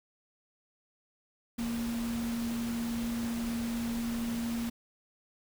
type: tone in noise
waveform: sine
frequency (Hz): 233.1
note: A#3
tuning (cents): 0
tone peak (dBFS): -31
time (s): 1.58-4.7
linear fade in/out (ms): 10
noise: pink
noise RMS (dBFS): -42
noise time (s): 1.58-4.7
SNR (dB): +8
effects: none